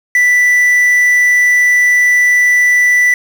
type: tone with quantisation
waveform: triangle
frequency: 1975.5 Hz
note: B6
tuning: in tune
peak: -5 dBFS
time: 0.15-3.14 s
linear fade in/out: 2 ms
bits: 5
effects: none